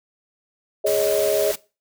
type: chord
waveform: sine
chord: Ab suspended fourth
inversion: none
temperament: equal with one note detuned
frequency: 415.3 / 554.4 / 628 Hz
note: Ab4 / Db5 / Eb5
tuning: 0 / 0 / +16 cents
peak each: -22 / -23 / -21 dBFS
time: 0.84-1.52 s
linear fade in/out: 10 ms
type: noise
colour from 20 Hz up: white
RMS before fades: -29 dBFS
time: 0.86-1.56 s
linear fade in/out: 10 ms
effects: noise-tail reverb RT60 0.3 s tail -20 dB re dry